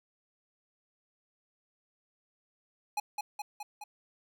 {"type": "tone with echo", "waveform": "square", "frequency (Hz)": 836, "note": "G#5", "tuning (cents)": 11, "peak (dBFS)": -30, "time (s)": [2.97, 3], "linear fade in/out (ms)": 5, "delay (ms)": 210, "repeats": 4, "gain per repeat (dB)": -3, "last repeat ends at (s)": 3.84, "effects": []}